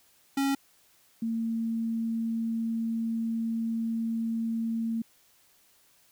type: tone pair in turn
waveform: square / sine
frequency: 274.9 / 227.3 Hz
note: C#4 / A#3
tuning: -14 / -43 cents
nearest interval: minor third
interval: 329 cents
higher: first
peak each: -25 / -27 dBFS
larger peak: first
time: 0.37-0.55 / 1.22-5.02 s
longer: second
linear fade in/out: 5 ms
effects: white hiss -63 dBFS RMS until 6.11 s